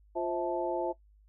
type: harmonic tone with a mistuned harmonic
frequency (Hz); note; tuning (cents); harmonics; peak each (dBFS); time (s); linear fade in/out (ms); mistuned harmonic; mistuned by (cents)
174.8; F3; +2; 2 / 3 / 4 / 5; -33 / -36 / -34 / -36; 0.15-0.93; 20; 4; -120
effects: noise-tail reverb RT60 0.1 s tail -17 dB re dry + added 51 Hz sine -58 dBFS peak until 1.28 s